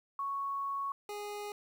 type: tone pair in turn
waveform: sine / 25% pulse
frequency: 1108.7 / 413.5 Hz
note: C#6 / G#4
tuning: 0 / -8 cents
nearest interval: octave + perfect fourth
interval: 1708 cents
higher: first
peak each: -33 / -35 dBFS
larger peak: first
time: 0.19-0.92 / 1.09-1.52 s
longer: first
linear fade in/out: 2 ms
effects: 11-bit